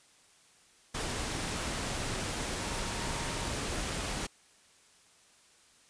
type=tone in noise; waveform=sine; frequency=928 Hz; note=A#5; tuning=8 cents flat; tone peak=-45 dBFS; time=2.6-3.51 s; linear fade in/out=10 ms; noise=pink; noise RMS=-35 dBFS; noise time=0.94-4.27 s; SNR=-13 dB; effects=white hiss -62 dBFS RMS until 5.89 s + resampled to 22050 Hz